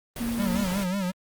pink noise, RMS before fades -35 dBFS, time 0.16-0.84 s, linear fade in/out 2 ms
sine tone, 233.1 Hz, A#3, in tune, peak -26 dBFS, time 0.2-0.64 s, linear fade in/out 10 ms
square tone with vibrato, 190 Hz, F#3, 46 cents sharp, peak -26 dBFS, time 0.38-1.12 s, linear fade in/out 20 ms, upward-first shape sine, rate 5.5 Hz, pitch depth 110 cents each way
effects Opus 32 kbps

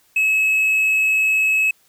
triangle tone with hard clipping, 2578 Hz, E7, 39 cents flat, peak -15 dBFS, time 0.16-1.71 s, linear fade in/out 5 ms, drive 5 dB, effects white hiss -58 dBFS RMS until 1.88 s

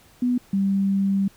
sine tone pair in turn, 246.9 / 195.96 Hz, B3 / G3, 0 / 0 cents, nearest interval major third, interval 400 cents, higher first, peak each -18 dBFS, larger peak neither, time 0.22-0.38 / 0.53-1.28 s, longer second, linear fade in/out 5 ms, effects pink hiss -54 dBFS RMS until 1.36 s

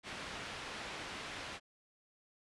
white low-pass noise, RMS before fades -45 dBFS, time 0.03-1.6 s, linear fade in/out 50 ms, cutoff 2900 Hz, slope 12 dB/octave, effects resampled to 24000 Hz

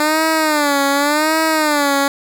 10% pulse tone with vibrato, 298.4 Hz, D4, 28 cents sharp, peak -5 dBFS, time 0-2.08 s, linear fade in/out 2 ms, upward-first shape sine, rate 0.88 Hz, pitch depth 120 cents each way, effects none

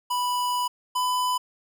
square tone pair in turn, 987 / 999.6 Hz, B5 / B5, -1 / +21 cents, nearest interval unison, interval 22 cents, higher second, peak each -24 / -23 dBFS, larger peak second, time 0.1-0.68 / 0.95-1.38 s, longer first, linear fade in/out 10 ms, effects none

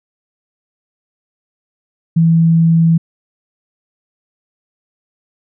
sine tone, 164.81 Hz, E3, in tune, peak -7 dBFS, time 2.16-2.98 s, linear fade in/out 10 ms, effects none

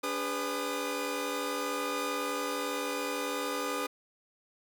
sawtooth tone cluster, 286 / 407.5 / 498.9 / 1222 Hz, D4 / G#4 / B4 / D#6, -46 / -33 / +17 / -32 cents, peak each -34 / -35 / -32 / -33 dBFS, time 0.03-3.87 s, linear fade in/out 10 ms, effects none

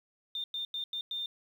sine tone bursts at uneven times, 3609 Hz, A7, 43 cents sharp, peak -33 dBFS, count 5, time 0.35-0.44 / 0.54-0.65 / 0.74-0.84 / 0.93-1.01 / 1.11-1.26 s, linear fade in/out 2 ms, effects 10-bit

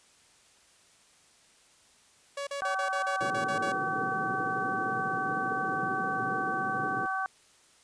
sawtooth tone bursts, 563 Hz, C#5, 27 cents sharp, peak -29 dBFS, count 10, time 2.37-3.721 s, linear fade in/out 5 ms, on 100 ms, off 39 ms
harmonic tone, 382 Hz, G4, 45 cents flat, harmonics 2 / 3 / 4, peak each -33 / -33 / -33 dBFS, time 2.62-7.26 s, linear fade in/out 0 ms
white band-pass noise, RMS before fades -38 dBFS, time 3.21-7.06 s, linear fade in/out 0 ms, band 110 to 510 Hz, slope 96 dB/octave
effects white hiss -61 dBFS RMS until 7.83 s + resampled to 22050 Hz

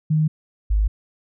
sine tone pair in turn, 155.2 / 51.79 Hz, D#3 / G#1, -4 / -4 cents, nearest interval octave + perfect fifth, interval 1900 cents, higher first, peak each -15 dBFS, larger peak neither, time 0.1-0.28 / 0.7-0.88 s, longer neither, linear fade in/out 10 ms, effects none

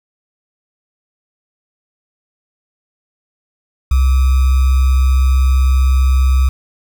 sine tone with sample-and-hold, 65.41 Hz, C2, in tune, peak -8 dBFS, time 3.91-6.49 s, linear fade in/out 5 ms, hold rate 1225 Hz, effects none

